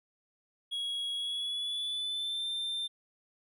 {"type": "tone with pitch glide", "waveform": "triangle", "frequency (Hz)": [3322, 3581], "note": ["G#7", "A7"], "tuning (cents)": [0, 30], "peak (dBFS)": -31, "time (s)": [0.71, 2.88], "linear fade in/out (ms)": 20, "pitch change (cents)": 130, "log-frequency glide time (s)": [1.14, 2.48], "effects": []}